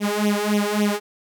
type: tone with flanger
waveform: sawtooth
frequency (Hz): 207.7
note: G#3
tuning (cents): 0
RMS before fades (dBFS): -21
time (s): 0-1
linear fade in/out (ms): 50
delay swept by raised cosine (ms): 0.32 to 2.32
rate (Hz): 3.6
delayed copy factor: +0.95
effects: none